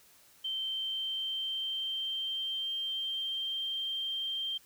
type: tone with pitch glide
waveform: sine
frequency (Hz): 3118 to 3163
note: G7 to G7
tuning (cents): -10 to +15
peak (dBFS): -32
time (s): 0.44-4.58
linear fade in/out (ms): 10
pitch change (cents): +25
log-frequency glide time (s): 0.57-3.63
effects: white hiss -61 dBFS RMS until 4.65 s